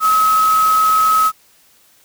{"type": "tone in noise", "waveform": "sine", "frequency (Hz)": 1282, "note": "E6", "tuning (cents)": -49, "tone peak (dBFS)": -10, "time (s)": [0, 1.32], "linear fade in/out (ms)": 50, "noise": "white", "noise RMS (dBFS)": -26, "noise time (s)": [0, 1.32], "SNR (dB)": 13, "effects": ["white hiss -52 dBFS RMS until 2.04 s"]}